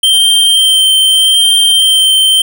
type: tone with vibrato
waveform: square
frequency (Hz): 3136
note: G7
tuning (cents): 0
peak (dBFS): -6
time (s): 0.03-2.42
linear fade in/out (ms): 5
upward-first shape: sine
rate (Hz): 0.81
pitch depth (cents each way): 13
effects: none